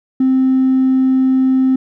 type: tone with hard clipping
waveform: sine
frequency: 261.6 Hz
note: C4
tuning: in tune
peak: -10 dBFS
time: 0.2-1.76 s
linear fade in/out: 5 ms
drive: 1 dB
effects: none